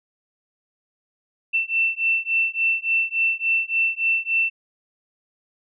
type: beating tone pair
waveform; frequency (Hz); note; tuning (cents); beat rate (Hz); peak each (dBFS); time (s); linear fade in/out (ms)
sine; 2680 / 2683.5; E7 / E7; +28 / +30; 3.5; -22; 1.53-4.5; 20
effects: none